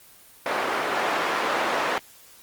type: band-pass noise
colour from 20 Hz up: white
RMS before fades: -25 dBFS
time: 0.46-1.98 s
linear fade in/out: 0 ms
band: 390 to 1400 Hz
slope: 12 dB/octave
effects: white hiss -51 dBFS RMS until 2.42 s + Opus 24 kbps

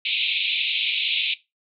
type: band-pass noise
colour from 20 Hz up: pink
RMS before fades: -24 dBFS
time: 0.05-1.34 s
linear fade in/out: 5 ms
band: 2300 to 3900 Hz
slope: 96 dB/octave
effects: noise-tail reverb RT60 0.2 s tail -17 dB re dry

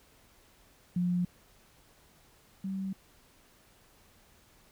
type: tone pair in turn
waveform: sine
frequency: 177.6 / 192.25 Hz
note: F3 / G3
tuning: +29 / -33 cents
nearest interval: minor second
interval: 138 cents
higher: second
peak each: -26 / -32 dBFS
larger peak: first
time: 0.96-1.25 / 2.64-2.93 s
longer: neither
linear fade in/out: 5 ms
effects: pink hiss -62 dBFS RMS until 4.71 s

